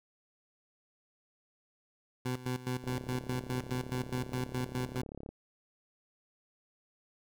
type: tone with tremolo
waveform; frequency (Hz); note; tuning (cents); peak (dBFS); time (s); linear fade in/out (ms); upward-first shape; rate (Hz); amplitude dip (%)
20% pulse; 126.3; B2; +39; -27; 2.25-5.02; 10; square; 4.8; 80
type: click train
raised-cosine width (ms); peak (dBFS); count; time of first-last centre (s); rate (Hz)
2; -30; 87; 2.84-5.29; 35.1
effects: none